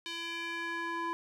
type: tone with band-pass filter sweep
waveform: square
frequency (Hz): 336.2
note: E4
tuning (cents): +34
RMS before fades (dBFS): -37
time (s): 0.06-1.13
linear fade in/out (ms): 0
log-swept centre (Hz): 3400 to 1100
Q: 2
effects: none

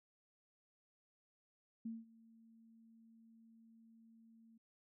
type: tone with ADSR envelope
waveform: sine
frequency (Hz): 226.5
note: A#3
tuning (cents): -50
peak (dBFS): -40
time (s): 1.85-4.58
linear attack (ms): 8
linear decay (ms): 190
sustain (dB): -22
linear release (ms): 9
effects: none

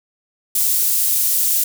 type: high-pass noise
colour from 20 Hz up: pink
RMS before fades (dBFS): -17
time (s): 0.55-1.64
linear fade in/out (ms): 5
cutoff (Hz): 11000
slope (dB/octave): 12
effects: none

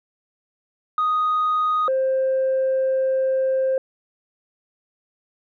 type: tone pair in turn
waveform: sine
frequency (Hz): 1244.5 / 526.9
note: D#6 / C5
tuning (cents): 0 / +12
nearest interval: octave + minor third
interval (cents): 1488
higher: first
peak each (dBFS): -16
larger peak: neither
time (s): 0.98-1.88 / 1.88-3.78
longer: second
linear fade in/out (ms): 2
effects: tanh soft clip ceiling -15 dBFS

